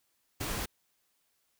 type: noise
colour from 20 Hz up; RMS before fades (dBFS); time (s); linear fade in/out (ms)
pink; -35; 0.4-0.66; 10
effects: white hiss -75 dBFS RMS until 1.59 s